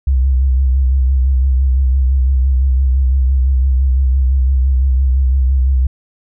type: tone with vibrato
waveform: sine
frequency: 65.41 Hz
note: C2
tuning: in tune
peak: -9 dBFS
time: 0.07-5.87 s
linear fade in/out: 5 ms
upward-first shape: sine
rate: 5.9 Hz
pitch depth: 60 cents each way
effects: none